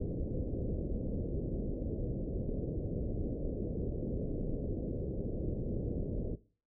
pink low-pass noise, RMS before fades -36 dBFS, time 0-6.36 s, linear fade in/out 20 ms, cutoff 540 Hz, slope 48 dB/octave, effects noise-tail reverb RT60 0.4 s tail -19 dB re dry

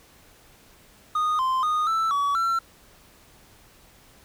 triangle tone with pitch steps, 1235 / 1040 / 1234 / 1324 / 1135 / 1349 Hz, D#6 / C6 / D#6 / E6 / C#6 / E6, -13 / -11 / -15 / +7 / +41 / +40 cents, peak -19 dBFS, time 1.15-2.59 s, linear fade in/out 5 ms, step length 240 ms, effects pink hiss -54 dBFS RMS until 4.24 s

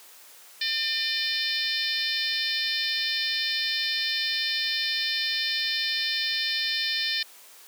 harmonic tone with a mistuned harmonic, 601 Hz, D5, 40 cents sharp, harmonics 3 / 4 / 5 / 6 / 7 / 8 / 9, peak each -32 / -34 / -34 / -31 / -31 / -33 / -35 dBFS, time 0.61-7.23 s, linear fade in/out 5 ms, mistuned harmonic 9, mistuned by -17 cents, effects white hiss -50 dBFS RMS until 7.67 s + high-pass 400 Hz 12 dB/octave

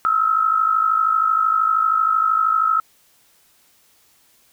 sine tone pair together, 1290 / 1342.9 Hz, E6 / E6, -38 / +32 cents, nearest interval minor second, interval 70 cents, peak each -16 / -20 dBFS, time 0.05-2.8 s, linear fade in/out 0 ms, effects white hiss -57 dBFS RMS until 4.52 s

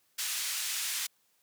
white band-pass noise, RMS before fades -34 dBFS, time 0.18-1.07 s, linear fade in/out 10 ms, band 1800 to 10000 Hz, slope 12 dB/octave, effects white hiss -71 dBFS RMS until 1.42 s + high-pass 100 Hz 12 dB/octave

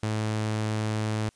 sawtooth tone, 108.3 Hz, A2, 27 cents flat, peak -22 dBFS, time 0.03-1.29 s, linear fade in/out 0 ms, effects white hiss -64 dBFS RMS until 1.35 s + resampled to 22050 Hz

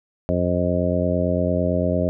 harmonic tone, 88.9 Hz, F2, 31 cents sharp, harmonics 1 / 2 / 3 / 4 / 5 / 6 / 7, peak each -25 / -24 / -26 / -30 / -30 / -26 / -24 dBFS, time 0.29-2.09 s, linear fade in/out 0 ms, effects none

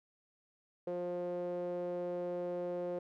sawtooth tone with band-pass filter, 176.8 Hz, F3, 22 cents sharp, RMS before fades -38 dBFS, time 0.87-2.99 s, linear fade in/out 5 ms, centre 470 Hz, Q 9.3, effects none

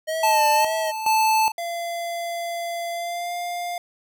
square tone with vibrato, 623 Hz, D#5, 2 cents sharp, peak -24 dBFS, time 0.07-0.92 s, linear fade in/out 20 ms, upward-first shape sine, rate 1.8 Hz, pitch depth 69 cents each way
square tone with tremolo, 876 Hz, A5, 8 cents flat, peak -17 dBFS, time 0.23-1.52 s, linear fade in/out 5 ms, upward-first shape square, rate 1.2 Hz, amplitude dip 70%
square tone with pitch glide, 684 to 702.4 Hz, F5 to F5, -36 to +10 cents, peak -27 dBFS, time 1.58-3.78 s, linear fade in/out 2 ms, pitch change +46 cents, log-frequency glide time 2.92-3.34 s
effects none

